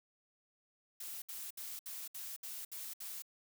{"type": "noise bursts", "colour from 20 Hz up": "blue", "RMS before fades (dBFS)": -45, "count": 8, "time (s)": [1, 3.222], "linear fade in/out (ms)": 5, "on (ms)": 220, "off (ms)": 66, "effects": []}